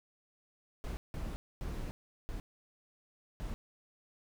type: noise bursts at uneven times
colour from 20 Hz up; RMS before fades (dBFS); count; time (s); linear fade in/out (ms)
brown; -39; 5; 0.84-0.97 / 1.14-1.36 / 1.61-1.91 / 2.29-2.4 / 3.4-3.54; 0
effects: none